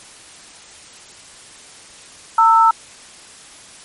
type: tone pair together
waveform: sine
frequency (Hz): 907.9 / 1318.5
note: A#5 / E6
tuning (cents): -46 / 0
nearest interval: tritone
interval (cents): 646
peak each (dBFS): -11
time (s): 2.38-2.71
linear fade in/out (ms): 5
effects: white hiss -41 dBFS RMS until 3.84 s + MP3 48 kbps